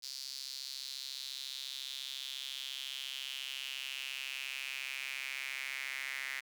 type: tone with high-pass filter sweep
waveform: sawtooth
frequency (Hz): 134.3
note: C3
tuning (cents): +46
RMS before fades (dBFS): -42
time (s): 0.02-6.41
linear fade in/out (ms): 20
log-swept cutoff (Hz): 4700 to 2000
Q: 4.6
effects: none